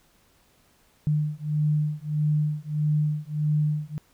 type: beating tone pair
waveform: sine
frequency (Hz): 150.1 / 151.7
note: D3 / D#3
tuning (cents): +38 / -44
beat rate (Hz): 1.6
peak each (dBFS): -25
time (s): 1.07-3.98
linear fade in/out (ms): 0
effects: pink hiss -62 dBFS RMS until 4.13 s